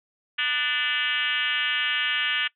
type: tone with frequency modulation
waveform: sine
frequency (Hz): 2311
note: D7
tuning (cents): -28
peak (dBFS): -22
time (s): 0.38-2.48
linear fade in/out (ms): 10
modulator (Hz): 275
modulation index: 3.2
effects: noise-tail reverb RT60 0.1 s tail -21 dB re dry